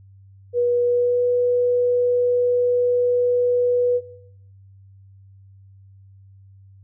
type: tone with pitch glide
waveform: sine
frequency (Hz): 484.4 to 490.3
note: B4 to B4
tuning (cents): -34 to -13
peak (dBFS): -16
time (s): 0.53-4.01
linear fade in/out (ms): 50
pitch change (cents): +21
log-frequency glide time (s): 0.82-1.23
effects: noise-tail reverb RT60 0.9 s tail -20 dB re dry + added 97 Hz sine -45 dBFS peak until 6.83 s